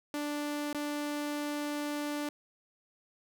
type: tone with dropouts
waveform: sawtooth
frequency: 293.7 Hz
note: D4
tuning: in tune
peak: -29 dBFS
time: 0.14-2.29 s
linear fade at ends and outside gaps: 1 ms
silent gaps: 0.729-0.747 s
effects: none